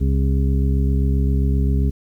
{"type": "harmonic tone with a mistuned harmonic", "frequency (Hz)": 67.6, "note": "C#2", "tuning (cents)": -43, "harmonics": [1, 2, 3, 4, 6], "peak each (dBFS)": [-16, -22, -26, -28, -32], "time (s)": [0, 1.91], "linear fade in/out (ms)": 20, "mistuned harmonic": 6, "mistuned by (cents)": 15, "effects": ["9-bit"]}